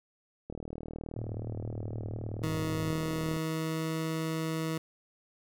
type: click train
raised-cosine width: 2 ms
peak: -26 dBFS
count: 113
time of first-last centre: 0.5-3.364 s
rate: 39.1 Hz
type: tone with vibrato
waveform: sine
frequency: 106.7 Hz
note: G#2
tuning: 47 cents sharp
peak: -36 dBFS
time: 1.16-2.91 s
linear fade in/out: 5 ms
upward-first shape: sine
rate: 4.1 Hz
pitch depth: 69 cents each way
type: tone with pitch glide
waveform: 20% pulse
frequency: 158.1 to 160.49 Hz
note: D#3 to E3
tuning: +28 to -46 cents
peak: -26 dBFS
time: 2.43-4.78 s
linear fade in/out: 5 ms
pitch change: +26 cents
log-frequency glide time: 2.55-3.97 s
effects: none